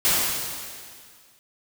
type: noise with exponential decay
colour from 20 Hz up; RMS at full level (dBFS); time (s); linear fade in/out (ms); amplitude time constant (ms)
white; -19; 0.05-1.39; 0; 290
effects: none